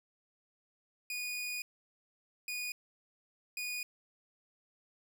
sawtooth tone bursts at uneven times, 2462 Hz, D#7, 19 cents flat, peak -33 dBFS, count 3, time 1.1-1.62 / 2.48-2.72 / 3.57-3.83 s, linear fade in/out 2 ms, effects none

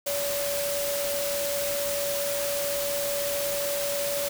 sine tone in noise, 570 Hz, C#5, 48 cents sharp, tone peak -28 dBFS, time 0.06-4.29 s, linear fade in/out 10 ms, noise white, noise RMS -31 dBFS, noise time 0.06-4.29 s, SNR 0 dB, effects none

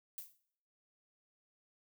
violet noise with exponential decay, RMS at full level -42 dBFS, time 0.18-0.38 s, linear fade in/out 0 ms, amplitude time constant 43 ms, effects noise-tail reverb RT60 0.6 s tail -17 dB re dry

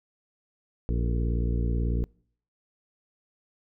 harmonic tone with a mistuned harmonic, 58.27 Hz, A#1, in tune, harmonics 1 / 2 / 3 / 4 / 5 / 6 / 7 / 8, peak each -25 / -31 / -35 / -37 / -39 / -41 / -42 / -43 dBFS, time 0.89-2.04 s, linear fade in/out 0 ms, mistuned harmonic 7, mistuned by +74 cents, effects noise-tail reverb RT60 0.6 s tail -26 dB re dry

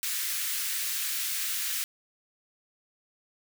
white high-pass noise, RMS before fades -31 dBFS, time 0.03-1.84 s, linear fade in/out 0 ms, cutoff 1500 Hz, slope 24 dB/octave, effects none

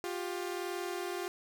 sawtooth tone pair together, 353.1 / 394.5 Hz, F4 / G4, +19 / +11 cents, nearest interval major second, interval 192 cents, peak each -33 / -36 dBFS, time 0.04-1.28 s, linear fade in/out 0 ms, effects none

